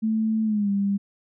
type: tone with pitch glide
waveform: sine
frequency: 220 to 199.42 Hz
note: A3 to G3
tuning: 0 to +30 cents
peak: -20 dBFS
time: 0.02-0.98 s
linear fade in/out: 20 ms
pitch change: -170 cents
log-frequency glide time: 0.44-0.7 s
effects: none